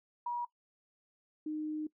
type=tone pair in turn; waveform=sine; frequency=960 / 307 Hz; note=B5 / D#4; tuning=-49 / -23 cents; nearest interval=octave + minor sixth; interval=1974 cents; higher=first; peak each=-33 / -34 dBFS; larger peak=first; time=0.26-0.45 / 1.46-1.87 s; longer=second; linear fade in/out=5 ms; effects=noise-tail reverb RT60 0.1 s tail -20 dB re dry